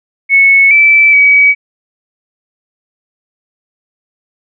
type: tone with pitch steps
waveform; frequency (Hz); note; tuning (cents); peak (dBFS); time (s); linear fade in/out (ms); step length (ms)
sine; 2204 / 2319 / 2272; C#7 / D7 / C#7; -11 / -22 / +42; -3; 0.29-1.55; 50; 420
effects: none